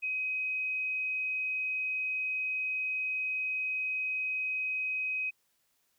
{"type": "tone", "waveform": "sine", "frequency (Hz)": 2525, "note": "D#7", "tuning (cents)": 25, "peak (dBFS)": -30, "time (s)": [0.02, 5.31], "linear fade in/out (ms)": 20, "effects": ["white hiss -74 dBFS RMS until 5.98 s"]}